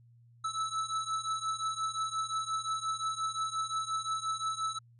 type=beating tone pair; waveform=square; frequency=1307 / 1312.7 Hz; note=E6 / E6; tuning=-15 / -8 cents; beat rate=5.7 Hz; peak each=-35 / -37 dBFS; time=0.44-4.79 s; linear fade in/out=10 ms; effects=added 118 Hz sine -57 dBFS peak until 4.99 s + resampled to 24000 Hz